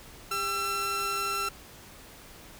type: tone pair together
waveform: sawtooth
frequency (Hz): 399.1 / 1347.1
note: G4 / E6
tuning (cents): +31 / +37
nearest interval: octave + major sixth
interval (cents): 2106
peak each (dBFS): -34 / -25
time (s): 0.31-1.49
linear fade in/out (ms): 5
effects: pink hiss -49 dBFS RMS until 2.59 s